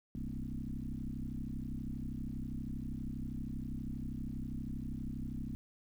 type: tone with frequency modulation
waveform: sine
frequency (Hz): 133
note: C3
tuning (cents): +29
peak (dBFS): -37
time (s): 0.15-5.55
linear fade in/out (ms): 0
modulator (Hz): 32.5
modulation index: 4.2
effects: 11-bit